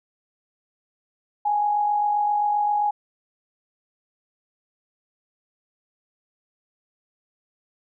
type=tone with amplitude modulation; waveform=sine; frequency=830.6 Hz; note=G#5; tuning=in tune; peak=-17 dBFS; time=1.45-2.91 s; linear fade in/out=10 ms; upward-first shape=sine; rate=47.6 Hz; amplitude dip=40%; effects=none